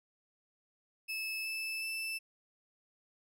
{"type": "tone with pitch steps", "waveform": "35% pulse", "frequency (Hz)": [2610, 2628, 2646], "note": ["E7", "E7", "E7"], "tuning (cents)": [-18, -6, 6], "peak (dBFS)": -34, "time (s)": [1.08, 2.19], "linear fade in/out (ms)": 20, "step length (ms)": 370, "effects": []}